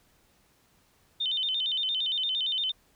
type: tone with vibrato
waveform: sine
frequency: 3328 Hz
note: G#7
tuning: 3 cents sharp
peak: -26 dBFS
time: 1.2-2.72 s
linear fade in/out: 10 ms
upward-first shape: square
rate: 8.7 Hz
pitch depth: 150 cents each way
effects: pink hiss -65 dBFS RMS until 2.95 s